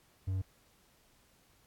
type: tone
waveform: triangle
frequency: 94.6 Hz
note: F#2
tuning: 39 cents sharp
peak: -29 dBFS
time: 0.27-0.42 s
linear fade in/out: 10 ms
effects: pink hiss -67 dBFS RMS until 1.66 s + AAC 64 kbps